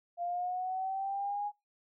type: linear sweep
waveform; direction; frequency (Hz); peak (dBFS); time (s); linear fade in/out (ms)
sine; up; 691 to 830.6; -32; 0.17-1.52; 50
effects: noise-tail reverb RT60 0.2 s tail -22 dB re dry